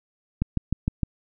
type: click train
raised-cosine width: 5 ms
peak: -10 dBFS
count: 5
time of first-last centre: 0.42-1.033 s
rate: 6.53 Hz
effects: none